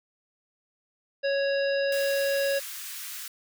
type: harmonic tone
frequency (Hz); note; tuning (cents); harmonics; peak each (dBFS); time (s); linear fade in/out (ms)
554.4; C#5; 0; 1 / 3 / 5 / 7 / 9; -24 / -32 / -37 / -41 / -39; 1.23-2.6; 20
type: high-pass noise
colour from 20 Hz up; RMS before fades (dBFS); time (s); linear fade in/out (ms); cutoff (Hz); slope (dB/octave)
white; -38; 1.92-3.28; 2; 1300; 24
effects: none